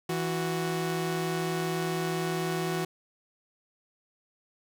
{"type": "tone pair together", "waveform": "sawtooth", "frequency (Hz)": [164.48, 369], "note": ["E3", "F#4"], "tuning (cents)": [-4, -5], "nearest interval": "octave + major second", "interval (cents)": 1399, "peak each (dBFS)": -27, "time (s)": [0.09, 2.85], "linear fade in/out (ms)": 5, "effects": []}